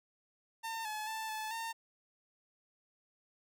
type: tone with pitch steps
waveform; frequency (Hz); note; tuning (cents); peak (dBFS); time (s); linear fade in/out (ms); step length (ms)
sawtooth; 904 / 856 / 883 / 868 / 910; A5 / A5 / A5 / A5 / A#5; +47 / -48 / +6 / -24 / -42; -34; 0.63-1.73; 20; 220
effects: none

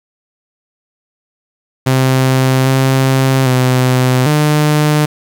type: tone with pitch steps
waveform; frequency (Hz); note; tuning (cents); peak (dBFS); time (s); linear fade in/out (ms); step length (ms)
sawtooth; 130.9 / 132.9 / 127.8 / 150.6; C3 / C3 / C3 / D3; +1 / +27 / -40 / +44; -5; 1.86-5.06; 10; 800
effects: 7-bit

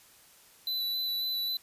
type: tone with vibrato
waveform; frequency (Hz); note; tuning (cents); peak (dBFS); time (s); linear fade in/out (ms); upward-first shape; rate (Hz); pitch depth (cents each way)
square; 3983; B7; +14; -30; 0.67-1.57; 2; square; 3.7; 12
effects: white hiss -58 dBFS RMS until 1.62 s + resampled to 32000 Hz

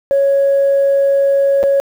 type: tone with dropouts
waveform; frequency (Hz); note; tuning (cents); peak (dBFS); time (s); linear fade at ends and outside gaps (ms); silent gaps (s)
sine; 554; C#5; -1; -8; 0.11-1.8; 0; 1.63-1.637
effects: tanh soft clip ceiling -6 dBFS + 7-bit

